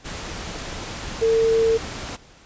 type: tone in noise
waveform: sine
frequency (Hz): 451.2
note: A4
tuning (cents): +44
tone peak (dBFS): -15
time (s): 1.21-1.78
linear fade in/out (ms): 20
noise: pink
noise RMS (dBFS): -32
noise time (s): 0.04-2.17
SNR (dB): +14
effects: pink hiss -50 dBFS RMS until 2.45 s + resampled to 16000 Hz